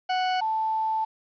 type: tone pair in turn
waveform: 40% pulse / sine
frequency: 740 / 880 Hz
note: F#5 / A5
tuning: 0 / 0 cents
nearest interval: minor third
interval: 300 cents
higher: second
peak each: -22 / -23 dBFS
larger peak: first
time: 0.09-0.41 / 0.41-1.05 s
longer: second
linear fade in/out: 10 ms
effects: resampled to 11025 Hz + 9-bit